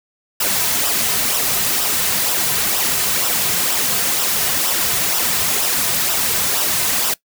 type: noise with flanger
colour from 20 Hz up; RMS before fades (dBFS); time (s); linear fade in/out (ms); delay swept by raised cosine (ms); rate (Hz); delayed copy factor
white; -18; 0.4-7.14; 5; 0.45 to 3.65; 2.1; -0.55
effects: noise-tail reverb RT60 0.1 s tail -20 dB re dry